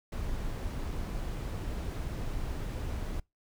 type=noise; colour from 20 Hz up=brown; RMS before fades=-35 dBFS; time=0.12-3.2 s; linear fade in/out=5 ms; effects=noise-tail reverb RT60 0.2 s tail -25 dB re dry